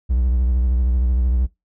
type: tone with vibrato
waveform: triangle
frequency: 62 Hz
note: B1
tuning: 7 cents sharp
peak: -13 dBFS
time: 0.09-1.47 s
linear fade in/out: 20 ms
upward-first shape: sine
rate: 13 Hz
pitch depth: 100 cents each way
effects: noise-tail reverb RT60 0.2 s tail -22 dB re dry